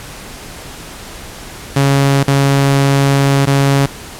sawtooth tone with dropouts, 138.59 Hz, C#3, in tune, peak -5 dBFS, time 1.76-3.86 s, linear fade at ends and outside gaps 5 ms, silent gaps 2.233-2.278 / 3.455-3.471 s, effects pink hiss -31 dBFS RMS until 4.19 s + low-pass 12000 Hz 12 dB/octave

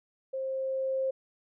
sine tone with level ramp, 530 Hz, C5, 22 cents sharp, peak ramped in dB -31 to -26 dBFS, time 0.33-1.11 s, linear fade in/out 10 ms, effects none

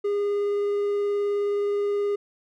triangle tone with vibrato, 407.8 Hz, G#4, 32 cents flat, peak -20 dBFS, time 0.04-2.16 s, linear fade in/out 10 ms, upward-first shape triangle, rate 19 Hz, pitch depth 9 cents each way, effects none

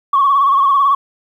sine tone with vibrato, 1108.7 Hz, C#6, in tune, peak -8 dBFS, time 0.13-0.95 s, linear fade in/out 5 ms, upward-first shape sine, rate 18 Hz, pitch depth 63 cents each way, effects tanh soft clip ceiling -4 dBFS + 8-bit

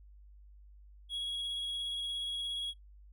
triangle tone with vibrato, 3322 Hz, G#7, in tune, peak -33 dBFS, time 1.09-2.74 s, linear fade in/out 50 ms, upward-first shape sine, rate 17 Hz, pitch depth 10 cents each way, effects noise-tail reverb RT60 0.1 s tail -19 dB re dry + added 50 Hz sine -53 dBFS peak until 3.12 s

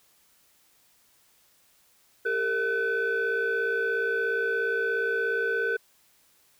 sine tone cluster, 400.9 / 457.9 / 1511 Hz, G4 / A#4 / F#6, +39 / -31 / +36 cents, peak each -30 / -27 / -25 dBFS, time 2.25-5.77 s, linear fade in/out 10 ms, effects tanh soft clip ceiling -20 dBFS + white hiss -63 dBFS RMS until 6.59 s

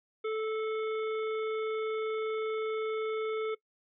harmonic tone, 437.4 Hz, A4, 10 cents flat, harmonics 1 / 3 / 5 / 7 / 8, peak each -30 / -40 / -44 / -57 / -52 dBFS, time 0.24-3.55 s, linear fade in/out 10 ms, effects noise-tail reverb RT60 0.1 s tail -21 dB re dry

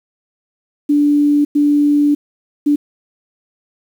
sine tone bursts at uneven times, 291.8 Hz, D4, 11 cents flat, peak -9 dBFS, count 3, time 0.89-1.45 / 1.55-2.15 / 2.66-2.76 s, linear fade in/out 10 ms, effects 7-bit

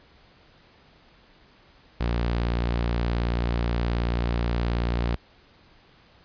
sawtooth tone, 58.7 Hz, A#1, 13 cents sharp, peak -19 dBFS, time 2-5.16 s, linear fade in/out 10 ms, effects pink hiss -56 dBFS RMS until 6.24 s + resampled to 11025 Hz

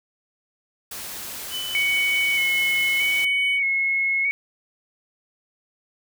white noise, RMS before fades -34 dBFS, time 0.91-3.25 s, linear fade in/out 5 ms
triangle tone with tremolo, 3000 Hz, F#7, 23 cents sharp, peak -25 dBFS, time 1.5-3.6 s, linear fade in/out 50 ms, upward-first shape sine, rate 4.7 Hz, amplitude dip 25%
sine tone with vibrato, 2206 Hz, C#7, 9 cents flat, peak -19 dBFS, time 1.75-4.31 s, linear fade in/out 0 ms, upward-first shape square, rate 0.8 Hz, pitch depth 24 cents each way
effects none

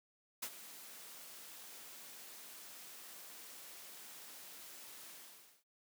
white noise with ADSR envelope, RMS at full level -40 dBFS, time 0.42-5.64 s, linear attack 10 ms, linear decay 62 ms, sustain -13 dB, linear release 540 ms, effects high-pass 200 Hz 12 dB/octave

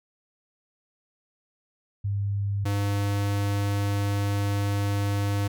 sine / square tone pair in turn, 100.5 / 100.99 Hz, G2 / G#2, +44 / -48 cents, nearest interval unison, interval 8 cents, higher second, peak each -24 / -24 dBFS, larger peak neither, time 2.04-2.65 / 2.65-5.48 s, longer second, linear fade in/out 10 ms, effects none

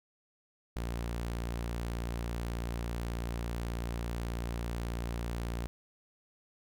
sawtooth tone, 58.3 Hz, A#1, 1 cent sharp, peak -30 dBFS, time 0.76-5.67 s, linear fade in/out 0 ms, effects none

